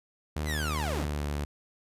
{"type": "tone with pitch glide", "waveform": "sawtooth", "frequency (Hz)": [76.1, 72.92], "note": ["D#2", "D2"], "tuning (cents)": [-38, -12], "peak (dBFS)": -26, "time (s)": [0.36, 1.45], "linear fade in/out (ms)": 5, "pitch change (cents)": -74, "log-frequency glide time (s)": [0.75, 1.26]}
{"type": "linear sweep", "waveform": "sawtooth", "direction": "down", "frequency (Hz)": [2093, 32.57], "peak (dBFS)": -29, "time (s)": [0.45, 1.08], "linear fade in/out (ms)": 50}
{"effects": ["resampled to 32000 Hz"]}